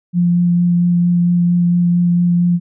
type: tone with vibrato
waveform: sine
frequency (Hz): 174.61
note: F3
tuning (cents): 0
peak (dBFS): -10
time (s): 0.13-2.6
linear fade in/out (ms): 50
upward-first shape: sine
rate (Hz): 4.4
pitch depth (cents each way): 10
effects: none